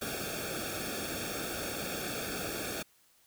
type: noise with comb filter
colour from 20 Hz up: pink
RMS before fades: -37 dBFS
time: 0.01-2.83 s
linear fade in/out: 10 ms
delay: 1 ms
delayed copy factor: -0.95
effects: white hiss -66 dBFS RMS until 3.26 s